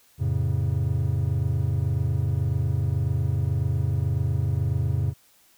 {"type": "chord", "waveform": "triangle", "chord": "F augmented", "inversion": "none", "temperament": "just", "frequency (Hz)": [87.31, 109.13, 136.42], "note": ["F2", "A2", "C#3"], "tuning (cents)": [0, -14, -27], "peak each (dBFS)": -24, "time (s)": [0.18, 5.14], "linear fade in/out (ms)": 50, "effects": ["white hiss -59 dBFS RMS until 5.57 s"]}